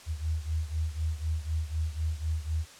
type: beating tone pair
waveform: sine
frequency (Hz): 77.78 / 81.78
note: D#2 / E2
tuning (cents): 0 / -13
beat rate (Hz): 4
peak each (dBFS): -30 / -33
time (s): 0.06-2.66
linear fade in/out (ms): 50
effects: white hiss -50 dBFS RMS until 2.79 s + low-pass 8000 Hz 12 dB/octave